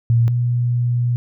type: tone pair in turn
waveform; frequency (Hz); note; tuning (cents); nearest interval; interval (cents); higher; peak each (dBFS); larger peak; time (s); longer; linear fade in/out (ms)
sine; 117.1 / 121.16; A#2 / B2; +8 / -33; minor second; 59; second; -11 / -15; first; 0.1-0.28 / 0.28-1.16; second; 0
effects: none